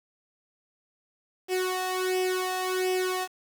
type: tone with flanger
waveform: sawtooth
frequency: 370 Hz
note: F#4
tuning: in tune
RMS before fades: -28 dBFS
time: 1.48-3.28 s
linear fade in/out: 50 ms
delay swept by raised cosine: 0.36 to 1.15 ms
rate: 1.4 Hz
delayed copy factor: +0.8
effects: 8-bit